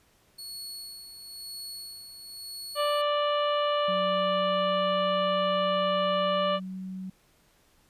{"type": "tone with tremolo", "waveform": "sawtooth", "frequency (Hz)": 4378, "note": "C#8", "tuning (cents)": -22, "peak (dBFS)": -34, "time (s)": [0.38, 3.02], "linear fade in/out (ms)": 10, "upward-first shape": "sine", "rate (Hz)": 1, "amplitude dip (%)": 55}
{"type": "harmonic tone", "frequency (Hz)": 587.3, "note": "D5", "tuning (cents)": 0, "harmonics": [1, 2, 3, 4, 5, 6, 7], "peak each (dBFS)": [-26, -28, -40, -43, -34, -44, -49], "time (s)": [2.75, 6.6], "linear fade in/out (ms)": 50}
{"type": "tone with pitch glide", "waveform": "sine", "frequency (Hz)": [184.2, 187.64], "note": ["F#3", "F#3"], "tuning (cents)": [-7, 25], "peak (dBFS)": -34, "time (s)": [3.88, 7.1], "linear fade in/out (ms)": 5, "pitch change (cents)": 32, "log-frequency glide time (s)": [6.25, 6.74]}
{"effects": ["pink hiss -64 dBFS RMS until 7.89 s", "resampled to 32000 Hz"]}